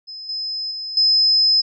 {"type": "tone with level steps", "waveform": "sine", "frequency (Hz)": 5100, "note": "D#8", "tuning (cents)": 42, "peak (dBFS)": [-31, -23, -26, -12], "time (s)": [0.07, 1.62], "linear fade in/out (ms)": 20, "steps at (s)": [0.29, 0.71, 0.97], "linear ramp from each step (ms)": 2, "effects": []}